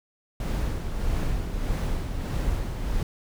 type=noise with tremolo; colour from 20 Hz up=brown; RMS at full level=-25 dBFS; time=0.4-3.03 s; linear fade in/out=2 ms; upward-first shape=sine; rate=1.6 Hz; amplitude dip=45%; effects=none